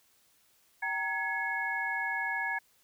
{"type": "tone cluster", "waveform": "sine", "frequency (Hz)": [775, 928, 1683, 2188], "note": ["G5", "A#5", "G#6", "C#7"], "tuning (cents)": [-20, -8, 23, -23], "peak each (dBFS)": [-39, -38, -32, -37], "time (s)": [0.82, 2.59], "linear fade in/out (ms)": 10, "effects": ["white hiss -67 dBFS RMS until 2.83 s"]}